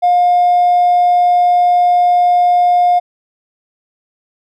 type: tone with hard clipping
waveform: sine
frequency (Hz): 711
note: F5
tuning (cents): +31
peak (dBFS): -8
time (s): 0.02-3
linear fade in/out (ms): 20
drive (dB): 1
effects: none